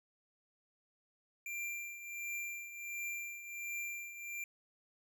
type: tone with tremolo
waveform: square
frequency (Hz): 2373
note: D7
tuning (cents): +17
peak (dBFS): -38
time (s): 1.46-4.44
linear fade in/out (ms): 2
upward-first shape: triangle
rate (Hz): 1.4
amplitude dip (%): 70
effects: none